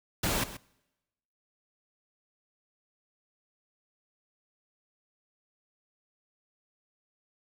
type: noise with echo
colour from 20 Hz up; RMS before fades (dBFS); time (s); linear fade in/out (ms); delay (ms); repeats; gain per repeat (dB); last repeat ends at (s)
pink; -29; 0.23-0.44; 5; 130; 1; -14; 0.57
effects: noise-tail reverb RT60 1.0 s tail -25 dB re dry